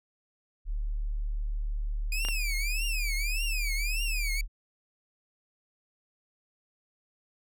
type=tone; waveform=sine; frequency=36.95 Hz; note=D1; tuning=11 cents sharp; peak=-28 dBFS; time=0.65-4.48 s; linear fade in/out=50 ms
type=tone with vibrato; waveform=sawtooth; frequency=2454 Hz; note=D#7; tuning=25 cents flat; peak=-28 dBFS; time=2.12-4.41 s; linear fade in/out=2 ms; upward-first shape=triangle; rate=1.7 Hz; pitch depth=250 cents each way
type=clicks; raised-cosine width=0.3 ms; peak=-20 dBFS; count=2; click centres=2.25 / 2.286 s
effects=none